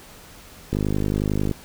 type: click train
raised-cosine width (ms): 3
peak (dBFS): -10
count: 41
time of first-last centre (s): 0.73-1.513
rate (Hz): 51.1
effects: pink hiss -45 dBFS RMS until 1.64 s